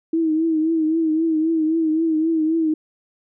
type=tone with vibrato; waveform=sine; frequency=320 Hz; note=D#4; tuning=49 cents sharp; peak=-16 dBFS; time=0.13-2.74 s; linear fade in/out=5 ms; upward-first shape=triangle; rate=3.8 Hz; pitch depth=67 cents each way; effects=none